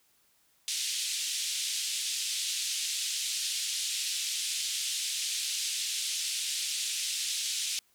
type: band-pass noise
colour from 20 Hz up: pink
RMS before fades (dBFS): -33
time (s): 0.68-7.79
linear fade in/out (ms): 0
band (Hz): 3000 to 9700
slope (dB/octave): 24
effects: white hiss -68 dBFS RMS until 7.94 s